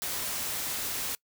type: noise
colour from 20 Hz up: white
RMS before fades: -33 dBFS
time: 0.02-1.15 s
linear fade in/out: 0 ms
effects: noise-tail reverb RT60 0.1 s tail -24 dB re dry